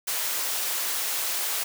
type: high-pass noise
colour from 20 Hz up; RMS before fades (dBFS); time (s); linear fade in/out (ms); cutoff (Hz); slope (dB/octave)
white; -28; 0.07-1.64; 10; 500; 12
effects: none